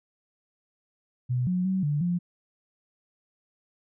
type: tone with pitch steps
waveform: sine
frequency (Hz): 124.8 / 181.4 / 189 / 146.7 / 175.5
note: B2 / F#3 / F#3 / D3 / F3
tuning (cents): +19 / -34 / +37 / -2 / +9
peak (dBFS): -23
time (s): 1.29-2.19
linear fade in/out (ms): 20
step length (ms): 180
effects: none